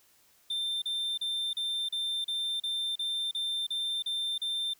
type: tone bursts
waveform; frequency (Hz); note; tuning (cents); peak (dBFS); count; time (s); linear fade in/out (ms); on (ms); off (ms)
triangle; 3580; A7; +29; -28; 12; 0.5-4.736; 5; 320; 36
effects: white hiss -64 dBFS RMS until 4.79 s